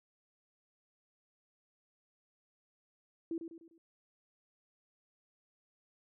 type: tone with echo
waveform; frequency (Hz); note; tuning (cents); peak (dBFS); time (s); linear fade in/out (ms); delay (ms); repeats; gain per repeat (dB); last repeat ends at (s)
sine; 331; E4; +7; -34; 3.31-3.38; 2; 100; 4; -7; 3.78
effects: none